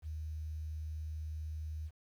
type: tone with quantisation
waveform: sine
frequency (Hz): 77.78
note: D#2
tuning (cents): 0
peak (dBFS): -38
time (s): 0.02-1.91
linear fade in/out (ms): 50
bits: 11
effects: none